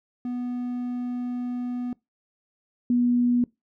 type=tone pair in turn; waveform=triangle / sine; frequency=246 / 243.2 Hz; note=B3 / B3; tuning=-7 / -26 cents; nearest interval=unison; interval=19 cents; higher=first; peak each=-25 / -18 dBFS; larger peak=second; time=0.25-1.93 / 2.9-3.44 s; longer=first; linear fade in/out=2 ms; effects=noise-tail reverb RT60 0.2 s tail -23 dB re dry